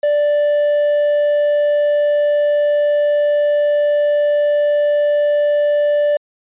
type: tone with quantisation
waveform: triangle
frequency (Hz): 587.3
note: D5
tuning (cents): 0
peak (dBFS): -10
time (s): 0.03-6.17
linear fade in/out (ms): 5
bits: 6
effects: resampled to 8000 Hz